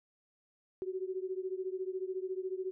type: beating tone pair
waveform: sine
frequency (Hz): 370 / 384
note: F#4 / G4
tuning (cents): 0 / -36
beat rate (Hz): 14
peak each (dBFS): -37 / -39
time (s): 0.82-2.71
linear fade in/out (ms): 0
effects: none